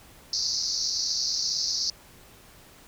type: band-pass noise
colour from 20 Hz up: pink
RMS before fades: -28 dBFS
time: 0.33-1.9 s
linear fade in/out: 2 ms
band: 4300 to 6000 Hz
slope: 96 dB/octave
effects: pink hiss -52 dBFS RMS until 2.87 s